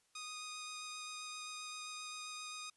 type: tone with vibrato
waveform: 10% pulse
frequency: 1240 Hz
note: D#6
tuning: 6 cents flat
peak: -36 dBFS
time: 0.15-2.7 s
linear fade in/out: 5 ms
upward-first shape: sine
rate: 7.6 Hz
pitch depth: 10 cents each way
effects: white hiss -75 dBFS RMS until 2.76 s + resampled to 24000 Hz